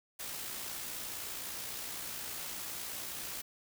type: noise with amplitude modulation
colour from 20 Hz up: white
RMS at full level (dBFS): -40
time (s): 0.19-3.42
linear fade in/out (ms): 10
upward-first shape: sine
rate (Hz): 59.5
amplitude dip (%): 30
effects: none